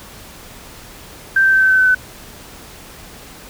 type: tone with pitch steps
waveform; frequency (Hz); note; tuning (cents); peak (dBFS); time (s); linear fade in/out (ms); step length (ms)
sine; 1568 / 1558.1 / 1548.2 / 1538.4 / 1528.7 / 1519 / 1509.3; G6 / G6 / G6 / G6 / G6 / F#6 / F#6; 0 / -11 / -22 / -33 / -44 / +45 / +34; -9; 1.36-1.948; 5; 84
effects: pink hiss -38 dBFS RMS until 3.49 s